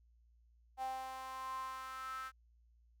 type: tone with high-pass filter sweep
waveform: sawtooth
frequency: 261.6 Hz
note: C4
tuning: in tune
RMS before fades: -44 dBFS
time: 0.77-2.32 s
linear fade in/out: 50 ms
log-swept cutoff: 770 to 1400 Hz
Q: 9.7
effects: added 58 Hz sine -65 dBFS peak until 3 s